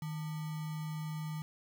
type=tone with sample-and-hold; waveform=sine; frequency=155.56 Hz; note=D#3; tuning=in tune; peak=-36 dBFS; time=0.02-1.42 s; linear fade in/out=2 ms; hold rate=1050 Hz; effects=none